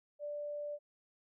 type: tone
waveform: sine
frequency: 587.3 Hz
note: D5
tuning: in tune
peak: -38 dBFS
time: 0.19-0.79 s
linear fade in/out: 50 ms
effects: none